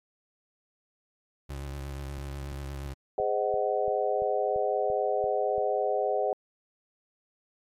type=tone with vibrato; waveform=30% pulse; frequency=69.3 Hz; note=C#2; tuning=in tune; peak=-32 dBFS; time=1.49-2.94 s; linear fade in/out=10 ms; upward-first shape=sine; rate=8.3 Hz; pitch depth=43 cents each way
type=click train; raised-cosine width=5 ms; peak=-34 dBFS; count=11; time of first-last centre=2.18-5.581 s; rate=2.94 Hz
type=chord; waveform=sine; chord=Ab dominant seventh; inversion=none; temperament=just; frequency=415.3 / 519.1 / 623 / 747.5 Hz; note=Ab4 / C5 / Eb5 / Gb5; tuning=0 / -14 / +2 / +17 cents; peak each=-30 dBFS; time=3.18-6.33 s; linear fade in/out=2 ms
effects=MP3 64 kbps